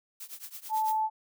blue noise with tremolo, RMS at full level -40 dBFS, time 0.2-0.92 s, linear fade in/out 5 ms, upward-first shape triangle, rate 9.1 Hz, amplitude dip 95%
sine tone, 872 Hz, A5, 16 cents flat, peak -25 dBFS, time 0.69-1.1 s, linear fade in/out 50 ms
violet noise with exponential decay, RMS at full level -38 dBFS, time 0.88-1.05 s, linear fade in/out 1 ms, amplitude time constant 36 ms
effects none

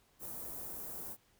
white band-stop noise, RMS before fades -44 dBFS, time 0.19-1.17 s, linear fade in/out 50 ms, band 760 to 13000 Hz, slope 12 dB/octave, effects pink hiss -70 dBFS RMS until 1.39 s

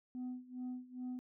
sine tone with tremolo, 251.3 Hz, B3, 30 cents sharp, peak -36 dBFS, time 0.15-1.19 s, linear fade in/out 0 ms, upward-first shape sine, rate 2.4 Hz, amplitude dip 90%, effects tanh soft clip ceiling -38 dBFS

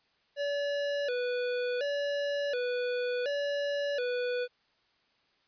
square tone with vibrato, 531 Hz, C5, 25 cents sharp, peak -30 dBFS, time 0.36-4.48 s, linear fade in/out 50 ms, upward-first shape square, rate 0.69 Hz, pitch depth 130 cents each way, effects white hiss -70 dBFS RMS until 5.47 s + resampled to 11025 Hz

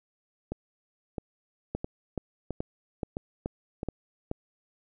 two click trains, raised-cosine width 2 ms, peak -17 / -19 dBFS, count 7 / 6, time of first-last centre 1.75-4.314 / 0.52-3.831 s, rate 2.34 / 1.51 Hz, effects none

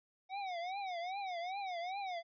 square tone with vibrato, 740 Hz, F#5, in tune, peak -39 dBFS, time 0.29-2.23 s, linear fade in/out 50 ms, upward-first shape triangle, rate 2.5 Hz, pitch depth 180 cents each way, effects resampled to 11025 Hz

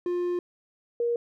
triangle / sine tone pair in turn, 353.5 / 472.9 Hz, F4 / A#4, +21 / +25 cents, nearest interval perfect fourth, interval 504 cents, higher second, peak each -23 dBFS, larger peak neither, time 0.06-0.39 / 1-1.16 s, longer first, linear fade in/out 2 ms, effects none

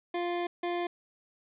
25% pulse tone pair in turn, 349.2 / 349.2 Hz, F4 / F4, 0 / 0 cents, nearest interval unison, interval 0 cents, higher neither, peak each -26 dBFS, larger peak neither, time 0.14-0.47 / 0.63-0.87 s, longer first, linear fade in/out 5 ms, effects resampled to 8000 Hz + 11-bit

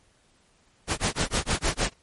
pink noise with tremolo, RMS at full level -23 dBFS, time 0.87-1.94 s, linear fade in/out 50 ms, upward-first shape sine, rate 6.5 Hz, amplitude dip 100%, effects pink hiss -63 dBFS RMS until 2.02 s + MP3 48 kbps

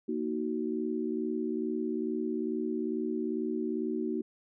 sine chord, D# minor, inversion second, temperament just, 233.3 / 311.1 / 373.4 Hz, A#3 / D#4 / F#4, +2 / 0 / +16 cents, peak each -34 dBFS, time 0.08-4.22 s, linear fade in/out 10 ms, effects none

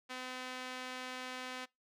sawtooth tone with band-pass filter, 254.8 Hz, C4, 46 cents flat, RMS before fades -44 dBFS, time 0.09-1.66 s, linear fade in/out 20 ms, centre 2500 Hz, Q 0.68, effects noise-tail reverb RT60 0.2 s tail -24 dB re dry

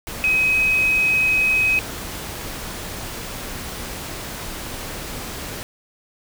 sine tone in noise, 2533 Hz, D#7, 30 cents sharp, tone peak -15 dBFS, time 0.24-1.79 s, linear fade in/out 0 ms, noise pink, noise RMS -31 dBFS, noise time 0.07-5.63 s, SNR +13 dB, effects none

